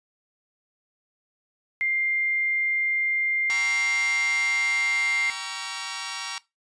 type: tone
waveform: sine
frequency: 2100 Hz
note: C7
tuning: 6 cents sharp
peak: -22 dBFS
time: 1.81-5.3 s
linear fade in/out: 0 ms
type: chord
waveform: 10% pulse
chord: G diminished seventh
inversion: none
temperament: just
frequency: 784 / 940.8 / 1128.9 / 1354.7 Hz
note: G5 / Bb5 / Db6 / Fb6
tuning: 0 / +16 / +31 / +47 cents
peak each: -32 / -27 / -27 / -30 dBFS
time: 3.5-6.38 s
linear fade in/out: 0 ms
effects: noise-tail reverb RT60 0.2 s tail -19 dB re dry + resampled to 22050 Hz